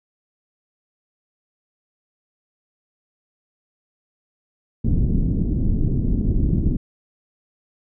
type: low-pass noise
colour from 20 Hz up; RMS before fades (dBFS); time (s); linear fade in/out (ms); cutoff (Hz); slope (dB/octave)
pink; -19; 4.84-6.77; 10; 280; 24
effects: none